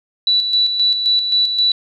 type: tone with tremolo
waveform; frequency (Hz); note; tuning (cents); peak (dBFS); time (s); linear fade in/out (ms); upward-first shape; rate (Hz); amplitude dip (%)
sine; 3951; B7; 0; -11; 0.27-1.72; 2; square; 3.8; 50
effects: none